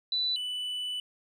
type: tone pair in turn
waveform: sine / triangle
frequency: 3978 / 2981 Hz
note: B7 / F#7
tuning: +12 / +12 cents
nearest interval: perfect fourth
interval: 500 cents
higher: first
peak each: -26 / -30 dBFS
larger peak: first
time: 0.12-0.36 / 0.36-1 s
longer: second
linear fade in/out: 2 ms
effects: none